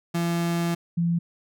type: tone pair in turn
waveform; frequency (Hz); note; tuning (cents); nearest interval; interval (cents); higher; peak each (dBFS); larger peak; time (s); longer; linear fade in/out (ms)
35% pulse / sine; 170 / 170; F3 / F3; -46 / -46; unison; 0; neither; -21 / -20; second; 0.14-0.75 / 0.97-1.19; first; 10
effects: none